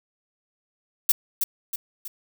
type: noise with echo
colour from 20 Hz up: violet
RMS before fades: -17 dBFS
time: 1.09-1.12 s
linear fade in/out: 5 ms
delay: 320 ms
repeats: 3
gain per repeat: -6 dB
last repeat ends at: 2.08 s
effects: none